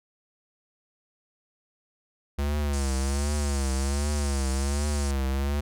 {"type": "tone with vibrato", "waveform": "square", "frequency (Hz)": 70.1, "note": "C#2", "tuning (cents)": 20, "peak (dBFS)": -25, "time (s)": [2.38, 5.61], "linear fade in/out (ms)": 10, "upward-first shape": "triangle", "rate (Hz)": 1.3, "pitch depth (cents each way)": 110}
{"type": "band-pass noise", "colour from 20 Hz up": "white", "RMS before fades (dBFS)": -40, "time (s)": [2.73, 5.11], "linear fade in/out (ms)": 2, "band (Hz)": [4200, 10000], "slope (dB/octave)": 96}
{"effects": []}